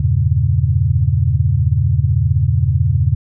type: chord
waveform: sine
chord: E diminished seventh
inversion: none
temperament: equal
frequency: 82.41 / 98 / 116.54 / 138.59 Hz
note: E2 / G2 / Bb2 / Db3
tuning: 0 / 0 / 0 / 0 cents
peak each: -17 dBFS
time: 0-3.15 s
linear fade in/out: 5 ms
effects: none

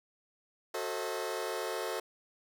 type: chord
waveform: sawtooth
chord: F# diminished seventh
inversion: none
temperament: just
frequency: 370 / 444 / 532.8 / 639.4 Hz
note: F#4 / A4 / C5 / Eb5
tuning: 0 / +16 / +31 / +47 cents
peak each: -36 / -34 / -36 / -37 dBFS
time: 0.74-2 s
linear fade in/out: 5 ms
effects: none

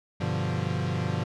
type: chord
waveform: 40% pulse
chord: G dominant seventh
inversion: none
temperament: equal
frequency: 98 / 123.47 / 146.83 / 174.61 Hz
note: G2 / B2 / D3 / F3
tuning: 0 / 0 / 0 / 0 cents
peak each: -31 dBFS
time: 0.2-1.24 s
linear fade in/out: 10 ms
effects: low-pass 5000 Hz 12 dB/octave

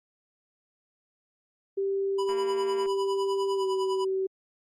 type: tone with pitch glide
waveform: sine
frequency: 392 to 381.9 Hz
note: G4 to G4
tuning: 0 to -45 cents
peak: -25 dBFS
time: 1.77-4.27 s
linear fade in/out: 10 ms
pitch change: -45 cents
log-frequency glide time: 3.55-3.66 s
type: tone with tremolo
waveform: square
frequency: 987.8 Hz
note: B5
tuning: in tune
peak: -31 dBFS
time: 2.18-4.05 s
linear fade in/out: 10 ms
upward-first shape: sine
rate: 9.9 Hz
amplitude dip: 75%
type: click train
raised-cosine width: 0.5 ms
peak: -30 dBFS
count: 132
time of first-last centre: 2.29-2.86 s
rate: 230 Hz
effects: low-pass 8000 Hz 12 dB/octave + Opus 32 kbps

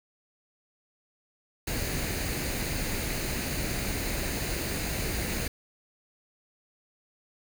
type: noise with comb filter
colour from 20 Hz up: pink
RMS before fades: -31 dBFS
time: 1.67-5.48 s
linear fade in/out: 5 ms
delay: 0.45 ms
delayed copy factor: +0.5
effects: none

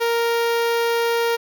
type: tone with notch filter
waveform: sawtooth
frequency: 466.2 Hz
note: A#4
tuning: in tune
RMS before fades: -20 dBFS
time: 0-1.37 s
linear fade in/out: 20 ms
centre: 8000 Hz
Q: 1.2
effects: none

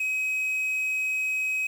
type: tone with quantisation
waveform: triangle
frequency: 2537 Hz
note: D#7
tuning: 33 cents sharp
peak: -23 dBFS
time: 0-1.67 s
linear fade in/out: 5 ms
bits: 8
effects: none

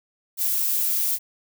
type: noise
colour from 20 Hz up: violet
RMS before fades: -23 dBFS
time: 0.37-1.19 s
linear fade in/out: 50 ms
effects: none

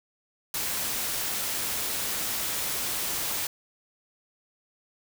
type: noise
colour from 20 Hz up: white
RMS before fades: -30 dBFS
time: 0.54-3.47 s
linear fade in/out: 2 ms
effects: none

